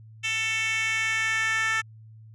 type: tone with high-pass filter sweep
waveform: 10% pulse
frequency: 443.5 Hz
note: A4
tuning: 14 cents sharp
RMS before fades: -26 dBFS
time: 0.23-1.82 s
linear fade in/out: 20 ms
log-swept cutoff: 2600 to 1600 Hz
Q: 3
effects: added 110 Hz sine -45 dBFS peak until 2.34 s + resampled to 22050 Hz